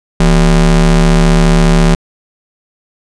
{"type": "ring-modulated tone", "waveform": "square", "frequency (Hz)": 102.4, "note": "G#2", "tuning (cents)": -24, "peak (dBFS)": -3, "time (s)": [0.2, 1.95], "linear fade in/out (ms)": 5, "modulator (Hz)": 65.1, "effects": ["resampled to 22050 Hz"]}